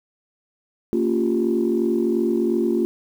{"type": "chord", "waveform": "sine", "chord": "G half-diminished seventh", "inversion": "first", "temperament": "equal with one note detuned", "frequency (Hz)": [228.8, 277.2, 349.2, 392], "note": ["Bb3", "Db4", "F4", "G4"], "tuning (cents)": [-32, 0, 0, 0], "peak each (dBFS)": [-22, -26, -20, -26], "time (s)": [0.93, 2.85], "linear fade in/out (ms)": 0, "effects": ["tanh soft clip ceiling -9 dBFS", "8-bit"]}